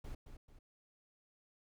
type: noise with echo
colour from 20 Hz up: brown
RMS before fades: -45 dBFS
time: 0.04-0.15 s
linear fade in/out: 5 ms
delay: 220 ms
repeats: 2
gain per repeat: -7 dB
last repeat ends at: 0.59 s
effects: none